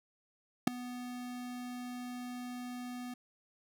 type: tone with ADSR envelope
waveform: square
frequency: 247 Hz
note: B3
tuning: in tune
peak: -19 dBFS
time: 0.67-3.14 s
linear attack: 6 ms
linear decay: 4 ms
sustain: -22 dB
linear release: 5 ms
effects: none